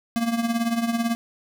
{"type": "tone with tremolo", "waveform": "square", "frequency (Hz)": 232, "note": "A#3", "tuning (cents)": -8, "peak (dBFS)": -19, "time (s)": [0.16, 1.15], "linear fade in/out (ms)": 0, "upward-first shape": "triangle", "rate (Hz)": 18, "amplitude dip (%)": 75, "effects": []}